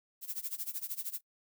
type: noise with tremolo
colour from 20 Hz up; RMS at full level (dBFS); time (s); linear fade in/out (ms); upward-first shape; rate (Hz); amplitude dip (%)
violet; -36; 0.21-1.21; 50; sine; 13; 90
effects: noise-tail reverb RT60 0.1 s tail -24 dB re dry